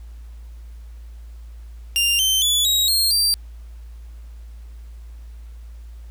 sawtooth tone with pitch steps, 2794 / 3100 / 3440 / 3817 / 4235 / 4699 Hz, F7 / G7 / A7 / A#7 / C8 / D8, 0 / -20 / -40 / +40 / +20 / 0 cents, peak -13 dBFS, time 1.96-3.34 s, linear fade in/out 0 ms, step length 230 ms, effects added 57 Hz sine -35 dBFS peak until 6.1 s + pink hiss -58 dBFS RMS until 6.1 s

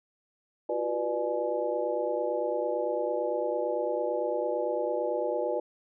sine tone cluster, 344.8 / 373.7 / 489.3 / 596 / 845 Hz, F4 / F#4 / B4 / D5 / G#5, -22 / +17 / -16 / +25 / +30 cents, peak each -35 / -36 / -31 / -31 / -37 dBFS, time 0.69-5.6 s, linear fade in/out 5 ms, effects none

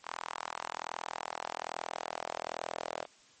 sawtooth tone with high-pass filter sweep, 41.2 Hz, E1, in tune, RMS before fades -40 dBFS, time 0.03-3.07 s, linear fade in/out 50 ms, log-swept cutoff 1000 to 620 Hz, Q 2.6, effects white hiss -61 dBFS RMS until 3.4 s + MP3 32 kbps

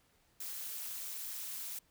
blue noise with amplitude modulation, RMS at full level -39 dBFS, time 0.4-1.79 s, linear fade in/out 5 ms, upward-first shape sine, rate 220 Hz, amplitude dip 75%, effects pink hiss -71 dBFS RMS until 1.9 s

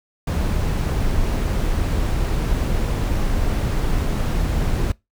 brown noise, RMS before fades -20 dBFS, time 0.27-4.92 s, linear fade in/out 5 ms, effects noise-tail reverb RT60 0.2 s tail -23 dB re dry

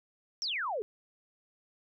sine exponential sweep, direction down, 5780 to 392 Hz, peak -31 dBFS, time 0.42-0.82 s, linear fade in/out 0 ms, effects none

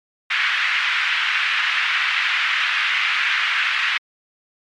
white band-pass noise, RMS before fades -20 dBFS, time 0.3-3.98 s, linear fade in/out 10 ms, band 1400 to 2700 Hz, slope 24 dB/octave, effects MP3 64 kbps

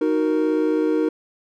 triangle chord, D# minor, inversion none, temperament equal, 311.1 / 370 / 466.2 Hz, D#4 / F#4 / A#4, 0 / 0 / 0 cents, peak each -18 / -23 / -20 dBFS, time 0.01-1.09 s, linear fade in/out 5 ms, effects none

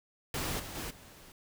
pink noise with level steps, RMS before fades -35 / -43 / -39 / -54 dBFS, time 0.34-1.32 s, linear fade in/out 2 ms, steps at 0.59 / 0.75 / 0.9 s, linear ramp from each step 10 ms, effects none

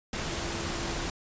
sine tone in noise, 338.2 Hz, E4, 44 cents sharp, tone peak -40 dBFS, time 0.29-1.06 s, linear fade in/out 2 ms, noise pink, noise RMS -33 dBFS, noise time 0.13-1.1 s, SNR -10 dB, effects resampled to 16000 Hz

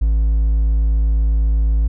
triangle tone with hard clipping, 54 Hz, A1, 32 cents flat, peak -13 dBFS, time 0.01-1.88 s, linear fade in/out 10 ms, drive 5 dB, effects none

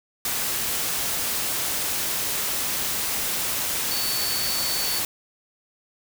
sine tone in noise, 4476 Hz, C#8, 16 cents sharp, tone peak -28 dBFS, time 3.91-4.99 s, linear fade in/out 2 ms, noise white, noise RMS -26 dBFS, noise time 0.25-5.05 s, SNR -5 dB, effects none

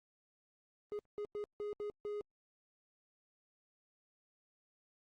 triangle tone bursts at uneven times, 415.3 Hz, G#4, in tune, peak -36 dBFS, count 6, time 0.92-0.99 / 1.18-1.25 / 1.35-1.44 / 1.6-1.73 / 1.8-1.9 / 2.05-2.21 s, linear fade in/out 0 ms, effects Opus 24 kbps

